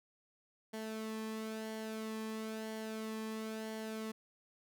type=tone with flanger; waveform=sawtooth; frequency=219.6 Hz; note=A3; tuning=3 cents flat; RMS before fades=-42 dBFS; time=0.73-4.12 s; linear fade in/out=10 ms; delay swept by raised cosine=0.79 to 1.41 ms; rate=1 Hz; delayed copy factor=-0.5; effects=none